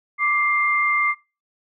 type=tone pair together; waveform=sine; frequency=1174.7 / 2102 Hz; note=D6 / C7; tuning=0 / +7 cents; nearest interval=minor seventh; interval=1007 cents; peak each=-21 / -19 dBFS; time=0.18-1.15 s; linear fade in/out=50 ms; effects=noise-tail reverb RT60 0.3 s tail -21 dB re dry